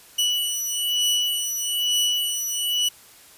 sawtooth beating tone pair, 2950 / 2951.1 Hz, F#7 / F#7, -6 / -5 cents, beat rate 1.1 Hz, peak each -21 dBFS, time 0.18-2.89 s, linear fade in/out 10 ms, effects white hiss -49 dBFS RMS until 3.37 s + resampled to 32000 Hz

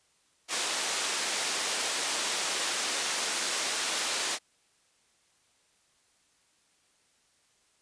white band-pass noise, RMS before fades -31 dBFS, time 0.48-4.39 s, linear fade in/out 50 ms, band 330 to 7500 Hz, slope 12 dB/octave, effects white hiss -68 dBFS RMS until 7.81 s + resampled to 22050 Hz

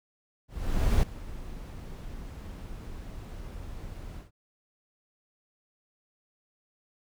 brown noise with ADSR envelope, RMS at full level -22 dBFS, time 0.48-4.31 s, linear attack 550 ms, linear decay 5 ms, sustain -18 dB, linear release 140 ms, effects none

